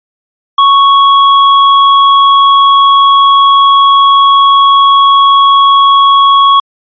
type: tone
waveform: square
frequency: 1108.7 Hz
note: C#6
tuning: in tune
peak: -3 dBFS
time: 0.58-6.6 s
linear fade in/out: 5 ms
effects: resampled to 11025 Hz